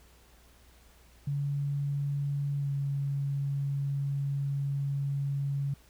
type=tone with pitch glide; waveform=sine; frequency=142 to 139.88 Hz; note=C#3 to C#3; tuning=+42 to +16 cents; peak=-28 dBFS; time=1.27-5.74 s; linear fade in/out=5 ms; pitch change=-26 cents; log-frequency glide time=2.58-2.7 s; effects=added 60 Hz sine -58 dBFS peak until 5.89 s + pink hiss -61 dBFS RMS until 5.89 s